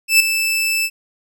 sawtooth tone with ADSR envelope, 2637 Hz, E7, in tune, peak -3 dBFS, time 0.08-0.9 s, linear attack 120 ms, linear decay 5 ms, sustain -10 dB, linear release 54 ms, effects none

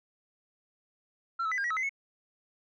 sine tone with pitch steps, 1356 / 1300 / 2000 / 1611 / 1921 / 1288 / 2048 / 2196 Hz, E6 / E6 / B6 / G6 / B6 / E6 / C7 / C#7, +49 / -24 / +21 / +47 / -48 / -41 / -38 / -17 cents, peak -26 dBFS, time 1.39-1.894 s, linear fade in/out 10 ms, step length 63 ms, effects tanh soft clip ceiling -27 dBFS

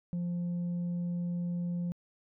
sine tone, 174.61 Hz, F3, in tune, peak -28 dBFS, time 0.13-1.92 s, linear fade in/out 0 ms, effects tanh soft clip ceiling -30 dBFS

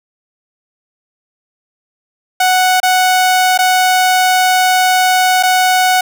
sawtooth tone with dropouts, 740 Hz, F#5, in tune, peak -5 dBFS, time 2.4-6.01 s, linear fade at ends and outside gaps 5 ms, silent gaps 2.802-2.83 / 3.577-3.588 / 5.428-5.433 s, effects none

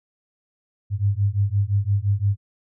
sine beating tone pair, 98 / 103.8 Hz, G2 / G#2, 0 / 0 cents, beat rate 5.8 Hz, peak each -21 / -21 dBFS, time 0.9-2.37 s, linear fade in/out 50 ms, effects none

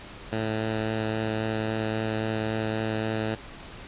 10% pulse tone with vibrato, 110 Hz, A2, in tune, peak -18 dBFS, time 0.32-3.35 s, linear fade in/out 5 ms, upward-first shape sine, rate 3.7 Hz, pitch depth 10 cents each way, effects pink hiss -43 dBFS RMS until 3.87 s + resampled to 8000 Hz

